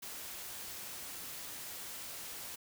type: noise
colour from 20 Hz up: white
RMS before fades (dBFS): -45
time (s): 0.02-2.56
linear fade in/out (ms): 10
effects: none